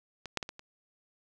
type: clicks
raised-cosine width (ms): 0.2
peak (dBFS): -23 / -12 / -18 / -23 / -29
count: 5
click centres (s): 0.257 / 0.373 / 0.428 / 0.491 / 0.594
effects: none